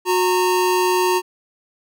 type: tone pair together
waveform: square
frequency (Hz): 364.9 / 921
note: F#4 / A#5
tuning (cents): -24 / -21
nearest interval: octave + major third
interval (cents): 1603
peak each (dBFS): -18 / -20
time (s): 0.05-1.22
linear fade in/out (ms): 50
effects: none